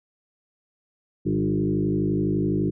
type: tone with frequency modulation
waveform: sine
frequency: 243.8 Hz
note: B3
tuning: 22 cents flat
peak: -20 dBFS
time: 1.25-2.71 s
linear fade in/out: 20 ms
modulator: 51.9 Hz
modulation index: 2.6
effects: none